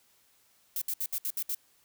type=noise bursts; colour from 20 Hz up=violet; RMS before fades=-32 dBFS; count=7; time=0.76-1.548 s; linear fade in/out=2 ms; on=56 ms; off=66 ms; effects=white hiss -66 dBFS RMS until 1.84 s